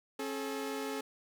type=tone pair together; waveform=sawtooth; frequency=271.2 / 430 Hz; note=C#4 / A4; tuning=-38 / -40 cents; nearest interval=minor sixth; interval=798 cents; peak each=-35 / -34 dBFS; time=0.19-1.01 s; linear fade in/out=5 ms; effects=none